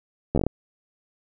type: slowing click train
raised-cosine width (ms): 2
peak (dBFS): -9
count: 7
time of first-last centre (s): 0.35-0.466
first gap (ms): 12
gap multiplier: 1.19
effects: none